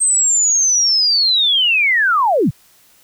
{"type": "linear sweep", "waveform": "sine", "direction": "down", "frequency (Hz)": [8372, 86.7], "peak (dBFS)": -11, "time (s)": [0, 2.51], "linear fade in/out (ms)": 20, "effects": ["white hiss -51 dBFS RMS until 3.03 s"]}